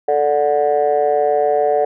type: chord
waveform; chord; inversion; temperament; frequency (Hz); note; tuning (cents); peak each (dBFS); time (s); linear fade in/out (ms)
sine; D major; second; just; 440.5 / 587.3 / 734.2; A4 / D5 / F#5; +2 / 0 / -14; -16; 0.08-1.85; 5
effects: tanh soft clip ceiling -6 dBFS